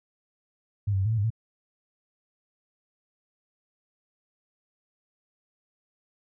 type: tone with pitch steps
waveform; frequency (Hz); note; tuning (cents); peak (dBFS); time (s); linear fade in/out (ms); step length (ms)
sine; 102.1 / 96.6 / 96 / 109.9 / 113.3 / 101 / 112.9; G#2 / G2 / G2 / A2 / A#2 / G#2 / A2; -29 / -25 / -36 / -2 / -49 / -48 / +45; -22; 0.87-1.304; 10; 62
effects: none